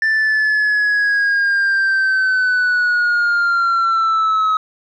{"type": "linear sweep", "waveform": "sine", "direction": "down", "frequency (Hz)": [1774, 1274], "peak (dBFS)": -10, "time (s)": [0.02, 4.57], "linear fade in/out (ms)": 2, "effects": ["tanh soft clip ceiling -12 dBFS"]}